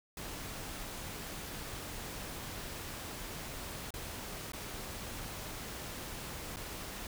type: noise with dropouts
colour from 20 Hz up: pink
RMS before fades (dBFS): -43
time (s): 0.17-7.07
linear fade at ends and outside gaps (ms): 2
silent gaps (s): 3.906-3.939 / 4.52-4.533 / 6.561-6.568
effects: none